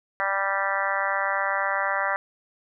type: harmonic tone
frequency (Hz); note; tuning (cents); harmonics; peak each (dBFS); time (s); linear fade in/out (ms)
196; G3; 0; 3 / 4 / 5 / 6 / 7 / 8 / 9 / 10; -31 / -31 / -31 / -31 / -31 / -31 / -31 / -31; 0.2-2.16; 0
effects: none